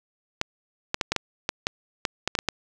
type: clicks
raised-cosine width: 0.2 ms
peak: -6 dBFS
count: 12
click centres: 0.414 / 0.944 / 1.012 / 1.12 / 1.163 / 1.491 / 1.669 / 2.052 / 2.276 / 2.352 / 2.389 / 2.487 s
effects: none